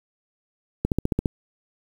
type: click train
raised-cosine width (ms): 3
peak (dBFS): -8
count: 7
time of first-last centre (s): 0.85-1.258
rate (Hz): 14.7
effects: 7-bit